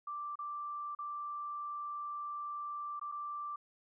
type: tone with dropouts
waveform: sine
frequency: 1174.7 Hz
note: D6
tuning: in tune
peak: -38 dBFS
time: 0.07-3.56 s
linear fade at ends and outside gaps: 5 ms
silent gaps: 0.356-0.389 / 0.95-0.988 / 2.996-3.013 / 3.117-3.121 s
effects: none